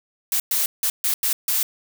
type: noise bursts at uneven times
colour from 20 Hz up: blue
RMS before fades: -21 dBFS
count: 6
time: 0.32-0.4 / 0.51-0.66 / 0.83-0.9 / 1.04-1.14 / 1.23-1.33 / 1.48-1.63 s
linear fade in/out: 2 ms
effects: none